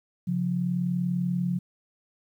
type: tone pair together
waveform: sine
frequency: 138.4 / 178.61 Hz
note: C#3 / F3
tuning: -2 / +39 cents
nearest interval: major third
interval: 441 cents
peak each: -30 / -25 dBFS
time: 0.27-1.59 s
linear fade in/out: 10 ms
effects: 10-bit